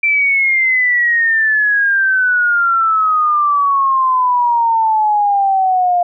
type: exponential sweep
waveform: sine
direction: down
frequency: 2349 to 700 Hz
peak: -10 dBFS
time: 0.03-6.03 s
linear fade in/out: 5 ms
effects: none